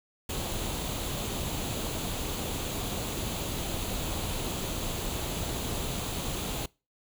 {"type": "noise with comb filter", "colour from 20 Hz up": "pink", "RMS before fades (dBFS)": -33, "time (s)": [0.29, 6.66], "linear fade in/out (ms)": 5, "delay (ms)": 0.28, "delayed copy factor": 0.5, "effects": ["noise-tail reverb RT60 0.3 s tail -24 dB re dry"]}